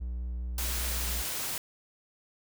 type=tone with vibrato; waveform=triangle; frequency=60.5 Hz; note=B1; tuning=35 cents flat; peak=-30 dBFS; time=0-1.23 s; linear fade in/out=20 ms; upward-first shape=square; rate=4.9 Hz; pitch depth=12 cents each way
type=noise; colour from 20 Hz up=white; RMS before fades=-34 dBFS; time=0.58-1.58 s; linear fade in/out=2 ms
effects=none